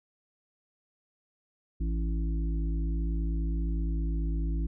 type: harmonic tone with a mistuned harmonic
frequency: 55 Hz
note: A1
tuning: in tune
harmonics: 1 / 3 / 5 / 6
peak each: -27 / -37 / -41 / -43 dBFS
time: 1.8-4.67 s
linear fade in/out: 10 ms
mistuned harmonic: 1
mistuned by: -19 cents
effects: none